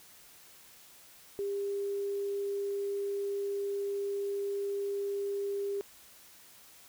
sine tone, 400.4 Hz, G4, 37 cents sharp, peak -31 dBFS, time 1.39-5.81 s, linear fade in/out 0 ms, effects white hiss -56 dBFS RMS until 6.88 s

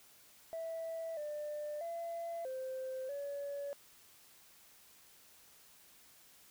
sine tone with pitch steps, 656 / 596 / 676 / 521 / 567 Hz, E5 / D5 / E5 / C5 / C#5, -9 / +25 / +43 / -7 / +39 cents, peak -37 dBFS, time 0.53-3.73 s, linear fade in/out 0 ms, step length 640 ms, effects tanh soft clip ceiling -36 dBFS + white hiss -62 dBFS RMS until 6.5 s

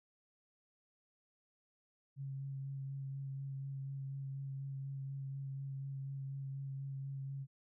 sine tone with vibrato, 136.6 Hz, C#3, 25 cents flat, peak -40 dBFS, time 2.16-7.47 s, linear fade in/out 50 ms, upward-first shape sine, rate 4.1 Hz, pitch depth 15 cents each way, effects none

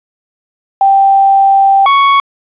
sine / 40% pulse tone pair in turn, 784 / 1111.8 Hz, G5 / C#6, 0 / +5 cents, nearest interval tritone, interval 605 cents, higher second, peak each -4 dBFS, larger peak neither, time 0.81-1.86 / 1.86-2.2 s, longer first, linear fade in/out 2 ms, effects resampled to 8000 Hz + 7-bit

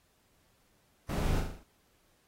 brown noise with echo, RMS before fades -31 dBFS, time 1.09-1.4 s, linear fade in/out 5 ms, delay 39 ms, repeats 6, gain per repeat -4 dB, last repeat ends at 1.634 s, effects pink hiss -70 dBFS RMS until 2.27 s + AAC 48 kbps

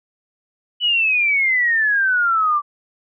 sine exponential sweep, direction down, 2986 to 1158 Hz, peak -14 dBFS, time 0.8-2.62 s, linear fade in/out 50 ms, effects none

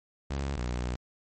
sawtooth tone pair in turn, 69 / 61.15 Hz, C#2 / B1, -7 / -16 cents, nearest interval major second, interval 209 cents, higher first, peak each -26 dBFS, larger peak neither, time 0.3-0.57 / 0.57-0.96 s, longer second, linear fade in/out 10 ms, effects MP3 32 kbps

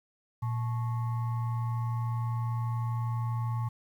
sine tone with frequency modulation, 116.54 Hz, A#2, in tune, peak -28 dBFS, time 0.42-3.69 s, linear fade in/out 10 ms, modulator 984 Hz, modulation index 0.39, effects 10-bit

